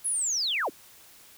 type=linear sweep; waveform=sine; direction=down; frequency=11000 to 174.61 Hz; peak=-25 dBFS; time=0.04-0.7 s; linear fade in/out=20 ms; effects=white hiss -53 dBFS RMS until 1.37 s